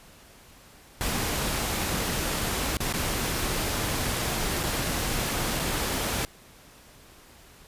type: noise with dropouts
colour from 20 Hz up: pink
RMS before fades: -28 dBFS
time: 1.01-6.25 s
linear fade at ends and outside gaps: 0 ms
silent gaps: 2.769-2.804 / 2.926-2.938 / 4.632-4.636 / 5.593-5.597 s
effects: pink hiss -52 dBFS RMS until 7.67 s + resampled to 32000 Hz